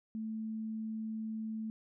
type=tone; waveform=sine; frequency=220 Hz; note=A3; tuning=in tune; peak=-36 dBFS; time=0.15-1.7 s; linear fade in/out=0 ms; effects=none